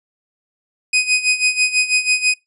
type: tone with tremolo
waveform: sawtooth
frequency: 2500 Hz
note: D#7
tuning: 8 cents sharp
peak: -8 dBFS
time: 0.93-2.34 s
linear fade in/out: 5 ms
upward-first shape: sine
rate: 6.1 Hz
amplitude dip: 80%
effects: noise-tail reverb RT60 0.2 s tail -23 dB re dry + resampled to 24000 Hz